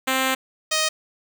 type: tone pair in turn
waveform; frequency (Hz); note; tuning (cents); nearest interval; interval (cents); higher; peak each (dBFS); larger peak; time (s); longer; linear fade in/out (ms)
5% pulse; 262.7 / 624.8; C4 / D#5; +7 / +7; octave + minor third; 1500; second; -8; neither; 0.07-0.35 / 0.71-0.89; first; 10
effects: none